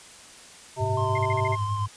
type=harmonic tone; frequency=129 Hz; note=C3; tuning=24 cents flat; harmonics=1 / 3 / 5 / 7; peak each=-32 / -31 / -30 / -29 dBFS; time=0.76-1.57 s; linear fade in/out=50 ms
type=tone with tremolo; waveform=sine; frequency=103.7 Hz; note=G#2; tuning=2 cents flat; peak=-23 dBFS; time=0.8-1.88 s; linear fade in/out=10 ms; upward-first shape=triangle; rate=10 Hz; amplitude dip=65%
type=tone with vibrato; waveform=triangle; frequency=1046.5 Hz; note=C6; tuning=in tune; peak=-27 dBFS; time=0.97-1.86 s; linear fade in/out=5 ms; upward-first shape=sine; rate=5.6 Hz; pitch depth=24 cents each way
type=tone bursts; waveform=sine; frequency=2100 Hz; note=C7; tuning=6 cents sharp; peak=-29 dBFS; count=6; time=1.15-1.552 s; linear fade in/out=5 ms; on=32 ms; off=42 ms
effects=white hiss -47 dBFS RMS until 1.96 s + resampled to 22050 Hz